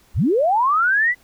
sine linear sweep, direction up, 30.87 to 2021 Hz, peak -14 dBFS, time 0.14-1.15 s, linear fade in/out 50 ms, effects pink hiss -55 dBFS RMS until 1.23 s

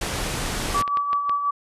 pink low-pass noise, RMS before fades -27 dBFS, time 0.01-0.82 s, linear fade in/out 5 ms, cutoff 11000 Hz, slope 24 dB/octave
sine tone with tremolo, 1149 Hz, D6, 38 cents flat, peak -18 dBFS, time 0.74-1.51 s, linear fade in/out 10 ms, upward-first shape sine, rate 5.6 Hz, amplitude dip 50%
clicks, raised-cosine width 0.3 ms, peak -16 dBFS, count 5, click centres 0.823 / 0.878 / 0.972 / 1.131 / 1.295 s
effects resampled to 32000 Hz

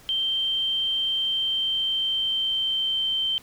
sine tone with pitch glide, 3136 to 3114 Hz, G7 to G7, 0 to -12 cents, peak -22 dBFS, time 0.09-3.38 s, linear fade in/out 0 ms, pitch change -12 cents, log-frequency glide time 1.05-3.03 s, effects pink hiss -51 dBFS RMS until 3.42 s

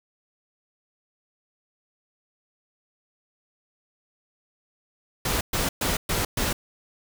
pink noise bursts, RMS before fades -25 dBFS, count 5, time 5.25-6.53 s, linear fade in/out 5 ms, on 160 ms, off 120 ms, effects none

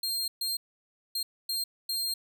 sawtooth tone bursts at uneven times, 4198 Hz, C8, 5 cents sharp, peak -26 dBFS, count 5, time 0.03-0.28 / 0.41-0.57 / 1.15-1.23 / 1.49-1.64 / 1.89-2.14 s, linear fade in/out 5 ms, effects none

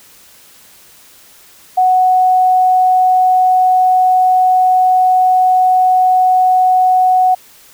sine tone, 740 Hz, F#5, in tune, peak -7 dBFS, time 1.77-7.35 s, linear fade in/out 10 ms, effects white hiss -43 dBFS RMS until 7.73 s

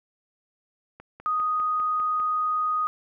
click train, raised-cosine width 0.5 ms, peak -28 dBFS, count 7, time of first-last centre 1-2.2 s, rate 5 Hz
sine tone, 1244.5 Hz, D#6, in tune, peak -22 dBFS, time 1.26-2.87 s, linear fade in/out 0 ms
effects none

